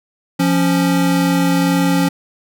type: tone pair together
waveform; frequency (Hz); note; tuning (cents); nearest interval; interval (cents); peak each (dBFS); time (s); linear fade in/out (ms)
square; 174.12 / 276.4; F3 / C#4; -5 / -5; minor sixth; 800; -16; 0.39-2.09; 10
effects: none